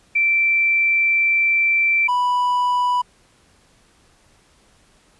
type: tone pair in turn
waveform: sine / triangle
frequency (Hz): 2341 / 986.4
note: D7 / B5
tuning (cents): -6 / -2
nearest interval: octave + minor third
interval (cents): 1496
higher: first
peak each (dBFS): -14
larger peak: neither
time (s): 0.15-2.08 / 2.08-3.02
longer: first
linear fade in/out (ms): 10
effects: pink hiss -56 dBFS RMS until 5.19 s + resampled to 24000 Hz